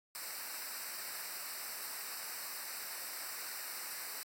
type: noise with comb filter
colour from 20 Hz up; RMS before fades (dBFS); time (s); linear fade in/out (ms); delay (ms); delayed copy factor
white; -43; 0.15-4.23; 0; 0.3; -0.9
effects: AAC 64 kbps